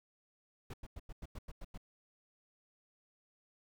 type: noise bursts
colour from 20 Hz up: brown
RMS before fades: -45 dBFS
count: 9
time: 0.7-1.777 s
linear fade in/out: 5 ms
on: 37 ms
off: 93 ms
effects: none